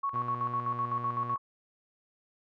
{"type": "tone with tremolo", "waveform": "sine", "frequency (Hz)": 1109, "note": "C#6", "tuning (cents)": 0, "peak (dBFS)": -27, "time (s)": [0.03, 1.38], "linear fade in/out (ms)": 10, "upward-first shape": "square", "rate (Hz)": 7.9, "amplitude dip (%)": 65}
{"type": "tone with pitch glide", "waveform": "sawtooth", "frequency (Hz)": [121.4, 120.21], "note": ["B2", "B2"], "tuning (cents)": [-29, -46], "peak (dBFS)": -34, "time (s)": [0.13, 1.35], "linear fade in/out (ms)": 10, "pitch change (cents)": -17, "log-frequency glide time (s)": [0.23, 0.86]}
{"effects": ["low-pass 2000 Hz 12 dB/octave"]}